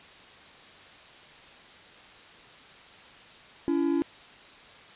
triangle tone pair together, 283.1 / 336.7 Hz, C#4 / E4, +37 / +37 cents, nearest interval minor third, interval 300 cents, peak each -24 / -24 dBFS, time 3.68-4.02 s, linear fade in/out 0 ms, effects white hiss -50 dBFS RMS until 4.95 s + resampled to 8000 Hz

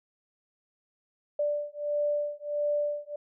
sine beating tone pair, 587 / 588.5 Hz, D5 / D5, -1 / +3 cents, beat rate 1.5 Hz, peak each -30 dBFS, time 1.39-3.16 s, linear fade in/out 5 ms, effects none

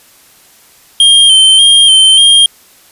square tone with vibrato, 3160 Hz, G7, 13 cents sharp, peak -3 dBFS, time 1-2.46 s, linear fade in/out 2 ms, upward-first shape square, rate 1.7 Hz, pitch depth 31 cents each way, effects white hiss -43 dBFS RMS until 2.91 s + resampled to 32000 Hz

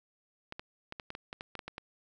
clicks, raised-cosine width 0.3 ms, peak -24 dBFS, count 12, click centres 0.524 / 0.595 / 0.924 / 0.998 / 1.104 / 1.151 / 1.329 / 1.409 / 1.553 / 1.592 / 1.68 / 1.781 s, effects none

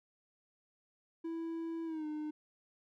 triangle tone with pitch glide, 329.6 to 304 Hz, E4 to D#4, 0 to -40 cents, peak -35 dBFS, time 1.24-2.31 s, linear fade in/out 10 ms, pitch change -140 cents, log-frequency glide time 1.85-2.06 s, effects none

